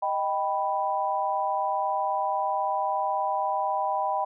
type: chord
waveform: sine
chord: Eb augmented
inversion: none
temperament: equal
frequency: 622.3 / 784 / 987.8 Hz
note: Eb5 / G5 / B5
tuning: 0 / 0 / 0 cents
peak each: -31 / -27 / -28 dBFS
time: 0.02-4.25 s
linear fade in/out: 10 ms
effects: none